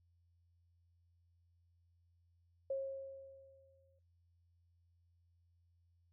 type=tone with exponential decay; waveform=sine; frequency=541 Hz; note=C#5; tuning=42 cents flat; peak=-34 dBFS; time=2.7-3.99 s; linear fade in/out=5 ms; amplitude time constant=280 ms; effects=noise-tail reverb RT60 0.3 s tail -25 dB re dry + added 86 Hz sine -70 dBFS peak until 6.12 s

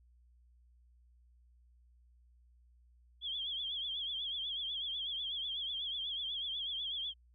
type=tone with vibrato; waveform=sine; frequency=3300 Hz; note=G#7; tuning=12 cents flat; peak=-36 dBFS; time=3.21-7.14 s; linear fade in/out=50 ms; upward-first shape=triangle; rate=8.1 Hz; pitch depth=110 cents each way; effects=added 60 Hz sine -62 dBFS peak until 7.34 s

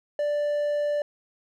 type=tone; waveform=triangle; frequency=587.3 Hz; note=D5; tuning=in tune; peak=-21 dBFS; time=0.19-1.02 s; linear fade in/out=2 ms; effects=none

